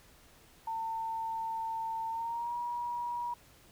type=tone with pitch glide; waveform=sine; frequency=900 to 959 Hz; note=A5 to A#5; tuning=+39 to +49 cents; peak=-33 dBFS; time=0.67-3.34 s; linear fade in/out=5 ms; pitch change=+110 cents; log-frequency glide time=2.07-2.56 s; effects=pink hiss -60 dBFS RMS until 3.71 s

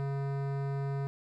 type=tone with hard clipping; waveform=sine; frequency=138.59 Hz; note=C#3; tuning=in tune; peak=-33 dBFS; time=0-1.07 s; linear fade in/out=0 ms; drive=17 dB; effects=none

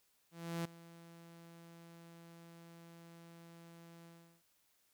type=tone with ADSR envelope; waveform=sawtooth; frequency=168.1 Hz; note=E3; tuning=34 cents sharp; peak=-32 dBFS; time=0.31-4.43 s; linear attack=340 ms; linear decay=6 ms; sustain=-19 dB; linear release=370 ms; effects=white hiss -75 dBFS RMS until 4.93 s

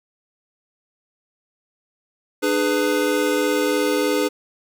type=chord; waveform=square; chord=G# diminished; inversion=second; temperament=just; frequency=299 / 415.3 / 498.4 Hz; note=D4 / G#4 / B4; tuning=+31 / 0 / +16 cents; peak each=-23 dBFS; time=2.42-4.29 s; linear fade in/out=20 ms; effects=none

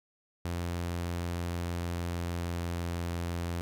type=tone with pitch glide; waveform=sawtooth; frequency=86.5 to 85.9 Hz; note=F2 to F2; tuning=-16 to -28 cents; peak=-28 dBFS; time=0.45-3.61 s; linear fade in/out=0 ms; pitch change=-12 cents; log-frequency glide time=1.86-2.89 s; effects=none

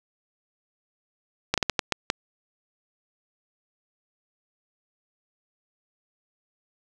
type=slowing click train; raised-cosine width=0.2 ms; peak=-4 dBFS; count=7; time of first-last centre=1.54-2.101 s; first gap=37 ms; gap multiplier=1.37; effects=none

